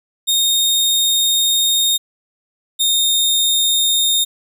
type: tone pair in turn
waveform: sawtooth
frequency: 3693 / 3676 Hz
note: A#7 / A#7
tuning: -17 / -25 cents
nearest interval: unison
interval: 8 cents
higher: first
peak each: -10 dBFS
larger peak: neither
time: 0.27-1.98 / 2.79-4.25 s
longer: first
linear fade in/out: 20 ms
effects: none